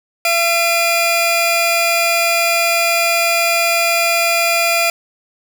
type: tone pair together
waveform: sawtooth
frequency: 678 / 2416 Hz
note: E5 / D7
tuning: +49 / +48 cents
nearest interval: octave + minor seventh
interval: 2199 cents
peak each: -12 dBFS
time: 0.25-4.9 s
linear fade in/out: 2 ms
effects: none